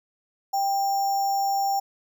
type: tone with sample-and-hold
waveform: sine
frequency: 789 Hz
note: G5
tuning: 11 cents sharp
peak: -21 dBFS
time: 0.53-1.8 s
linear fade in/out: 10 ms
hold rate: 6300 Hz
effects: none